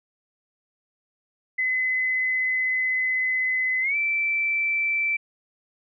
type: tone with pitch glide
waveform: sine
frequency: 2029 to 2331 Hz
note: B6 to D7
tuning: +46 to -14 cents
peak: -21 dBFS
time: 1.58-5.17 s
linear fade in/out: 10 ms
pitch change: +240 cents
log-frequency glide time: 3.81-3.96 s
effects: none